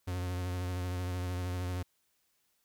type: tone with vibrato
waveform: 45% pulse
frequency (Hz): 90.2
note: F#2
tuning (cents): -44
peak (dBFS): -33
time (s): 0.07-1.83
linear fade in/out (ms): 10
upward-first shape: triangle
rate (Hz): 13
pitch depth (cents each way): 38
effects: white hiss -75 dBFS RMS until 2.64 s